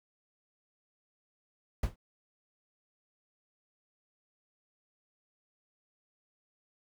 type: noise with exponential decay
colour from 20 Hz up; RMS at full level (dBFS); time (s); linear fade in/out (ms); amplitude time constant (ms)
brown; -25; 1.83-1.96; 5; 28
effects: none